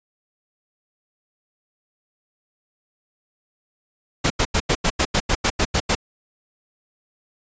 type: noise bursts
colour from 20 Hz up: pink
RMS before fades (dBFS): -18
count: 12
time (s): 4.24-5.952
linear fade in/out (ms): 10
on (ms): 62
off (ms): 88
effects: resampled to 16000 Hz